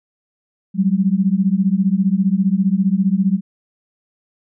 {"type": "beating tone pair", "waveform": "sine", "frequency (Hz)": [185, 200], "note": ["F#3", "G3"], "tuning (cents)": [0, 35], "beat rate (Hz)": 15, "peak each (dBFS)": -16, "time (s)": [0.74, 3.41], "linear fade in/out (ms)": 50, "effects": []}